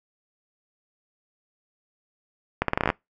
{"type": "accelerating click train", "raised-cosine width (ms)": 0.5, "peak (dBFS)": -6, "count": 10, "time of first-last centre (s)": [2.62, 2.902], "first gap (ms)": 63, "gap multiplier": 0.81, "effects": ["noise-tail reverb RT60 0.2 s tail -25 dB re dry"]}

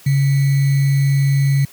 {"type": "tone with sample-and-hold", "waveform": "sine", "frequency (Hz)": 138.59, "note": "C#3", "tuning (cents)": 0, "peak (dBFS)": -11, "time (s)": [0.06, 1.65], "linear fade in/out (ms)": 5, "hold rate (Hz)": 2100, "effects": ["white hiss -44 dBFS RMS until 1.72 s", "high-pass 80 Hz 12 dB/octave"]}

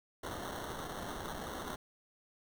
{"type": "noise with sample-and-hold", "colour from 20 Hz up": "blue", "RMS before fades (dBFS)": -42, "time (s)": [0.23, 1.76], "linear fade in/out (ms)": 5, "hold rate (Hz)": 2450, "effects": []}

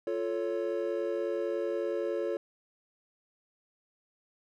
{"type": "chord", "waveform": "triangle", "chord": "F augmented", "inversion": "none", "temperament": "equal with one note detuned", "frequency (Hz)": [349.2, 440, 556.6], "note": ["F4", "A4", "C#5"], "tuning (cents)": [0, 0, 7], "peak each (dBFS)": -32, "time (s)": [0.07, 2.37], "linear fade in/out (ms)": 2, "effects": []}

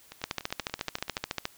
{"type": "two click trains", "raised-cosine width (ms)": 0.2, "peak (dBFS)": [-12, -24], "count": [18, 12], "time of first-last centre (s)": [[0.24, 1.454], [0.12, 1.178]], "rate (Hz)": [14, 10.4], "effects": ["white hiss -57 dBFS RMS until 1.57 s"]}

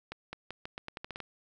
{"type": "accelerating click train", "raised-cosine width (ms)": 0.3, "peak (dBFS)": -23, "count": 11, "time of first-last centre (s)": [0.12, 1.203], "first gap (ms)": 210, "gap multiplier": 0.84, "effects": []}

